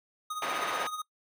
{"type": "tone with tremolo", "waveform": "square", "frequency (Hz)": 1244.5, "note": "D#6", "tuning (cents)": 0, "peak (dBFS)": -32, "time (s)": [0.3, 1.02], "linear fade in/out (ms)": 5, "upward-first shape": "triangle", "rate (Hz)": 16, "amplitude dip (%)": 70}
{"type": "band-pass noise", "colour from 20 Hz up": "pink", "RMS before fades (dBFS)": -34, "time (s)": [0.42, 0.87], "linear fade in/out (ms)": 2, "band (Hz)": [590, 2400], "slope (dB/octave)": 12}
{"effects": ["noise-tail reverb RT60 0.1 s tail -22 dB re dry"]}